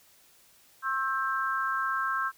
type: tone cluster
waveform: sine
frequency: 1076 / 1318 / 1582 Hz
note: C6 / E6 / G6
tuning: +48 / -1 / +15 cents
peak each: -31 dBFS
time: 0.82-2.32 s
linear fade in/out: 50 ms
effects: white hiss -60 dBFS RMS until 2.37 s